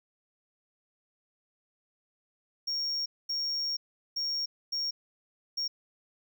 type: tone bursts at uneven times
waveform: triangle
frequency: 5550 Hz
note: F8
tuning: 12 cents flat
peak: -28 dBFS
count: 5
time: 2.67-3.06 / 3.29-3.77 / 4.16-4.46 / 4.72-4.91 / 5.57-5.68 s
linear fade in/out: 10 ms
effects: none